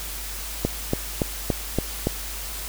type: click train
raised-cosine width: 2 ms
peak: -7 dBFS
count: 6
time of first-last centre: 0.65-2.07 s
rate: 3.52 Hz
effects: added 50 Hz sine -35 dBFS peak until 2.68 s + white hiss -34 dBFS RMS until 2.68 s